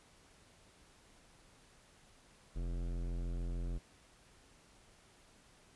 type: tone with hard clipping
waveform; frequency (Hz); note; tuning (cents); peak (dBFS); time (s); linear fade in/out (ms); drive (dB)
sine; 43.27; F1; -15; -38; 2.55-3.79; 20; 17
effects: pink hiss -64 dBFS RMS until 5.75 s + resampled to 24000 Hz